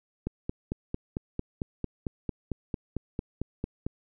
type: click train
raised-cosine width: 3 ms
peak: -17 dBFS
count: 17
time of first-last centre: 0.27-3.866 s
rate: 4.45 Hz
effects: none